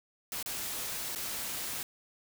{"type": "noise with dropouts", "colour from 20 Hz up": "white", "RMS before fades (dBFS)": -37, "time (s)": [0.32, 1.83], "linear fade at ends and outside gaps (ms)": 1, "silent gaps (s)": [[0.427, 0.46], [1.15, 1.158]], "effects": []}